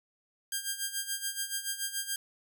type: tone with tremolo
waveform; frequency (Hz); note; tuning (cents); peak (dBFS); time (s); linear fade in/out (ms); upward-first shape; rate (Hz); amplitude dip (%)
5% pulse; 1600; G6; +35; -19; 0.52-2.16; 2; sine; 7; 75
effects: none